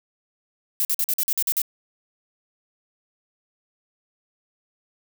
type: noise bursts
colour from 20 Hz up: violet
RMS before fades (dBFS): -22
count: 9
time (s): 0.8-1.617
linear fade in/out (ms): 0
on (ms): 49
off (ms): 47
effects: none